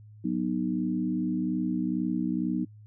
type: chord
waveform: sine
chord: B major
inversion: second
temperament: equal with one note detuned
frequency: 185 / 246.9 / 309.3 Hz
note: F#3 / B3 / D#4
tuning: 0 / 0 / -10 cents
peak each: -30 dBFS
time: 0.24-2.65 s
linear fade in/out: 10 ms
effects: noise-tail reverb RT60 0.1 s tail -25 dB re dry + added 106 Hz sine -47 dBFS peak until 2.86 s